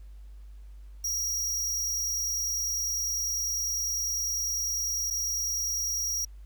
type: tone with dropouts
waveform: 45% pulse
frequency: 5690 Hz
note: F8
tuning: 31 cents sharp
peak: -28 dBFS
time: 1.04-6.25 s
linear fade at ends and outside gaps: 5 ms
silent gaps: 5.103-5.107 s
effects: added 50 Hz sine -43 dBFS peak until 6.45 s + pink hiss -68 dBFS RMS until 6.45 s